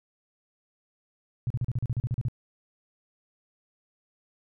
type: tone bursts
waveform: sine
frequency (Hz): 122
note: B2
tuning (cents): -21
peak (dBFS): -24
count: 12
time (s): 1.47-2.284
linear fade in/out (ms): 0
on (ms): 33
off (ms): 38
effects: none